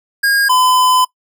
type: tone pair in turn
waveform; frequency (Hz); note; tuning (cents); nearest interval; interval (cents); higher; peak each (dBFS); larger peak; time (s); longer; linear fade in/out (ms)
square; 1627 / 1012.9; G#6 / B5; -36 / +43; minor sixth; 821; first; -11 / -10; second; 0.23-0.49 / 0.49-1.05; second; 10
effects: noise-tail reverb RT60 0.1 s tail -21 dB re dry